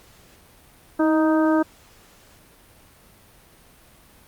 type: harmonic tone with a mistuned harmonic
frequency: 311.9 Hz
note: D#4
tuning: 4 cents sharp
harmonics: 1 / 2 / 3 / 4 / 5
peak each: -17 / -23 / -27 / -29 / -31 dBFS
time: 0.99-1.63 s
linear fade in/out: 10 ms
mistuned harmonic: 1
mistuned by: +29 cents
effects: pink hiss -52 dBFS RMS until 4.27 s + Opus 48 kbps